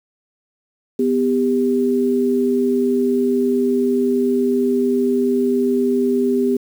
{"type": "tone pair together", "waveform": "sine", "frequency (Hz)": [249.3, 397.8], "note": ["B3", "G4"], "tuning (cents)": [16, 25], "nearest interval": "minor sixth", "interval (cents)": 809, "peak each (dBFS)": -17, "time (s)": [0.99, 6.57], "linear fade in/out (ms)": 5, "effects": ["7-bit"]}